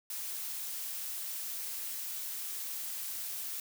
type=noise; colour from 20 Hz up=blue; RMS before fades=-39 dBFS; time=0.1-3.6 s; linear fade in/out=2 ms; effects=none